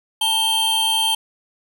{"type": "tone pair together", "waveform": "square", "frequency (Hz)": [890, 3161], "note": ["A5", "G7"], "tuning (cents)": [20, 14], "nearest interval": "octave + minor seventh", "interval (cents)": 2194, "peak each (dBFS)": [-24, -18], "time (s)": [0.21, 1.15], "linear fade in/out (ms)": 5, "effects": ["9-bit"]}